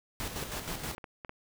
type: noise with tremolo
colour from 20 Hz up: pink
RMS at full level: -36 dBFS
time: 0.2-0.95 s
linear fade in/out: 0 ms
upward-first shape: square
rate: 6.3 Hz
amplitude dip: 50%
type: clicks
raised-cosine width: 0.5 ms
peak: -27 dBFS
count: 7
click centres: 0.574 / 0.703 / 0.864 / 0.981 / 1.042 / 1.248 / 1.294 s
effects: none